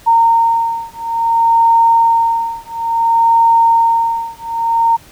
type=beating tone pair; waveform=sine; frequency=919 / 919.58 Hz; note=A#5 / A#5; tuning=-25 / -24 cents; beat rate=0.58 Hz; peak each=-12 dBFS; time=0.06-4.97 s; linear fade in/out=20 ms; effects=pink hiss -42 dBFS RMS until 5.11 s